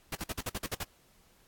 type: noise bursts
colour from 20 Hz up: pink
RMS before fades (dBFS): -35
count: 9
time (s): 0.12-0.834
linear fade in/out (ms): 5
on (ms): 34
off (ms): 51
effects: pink hiss -64 dBFS RMS until 1.47 s + AAC 64 kbps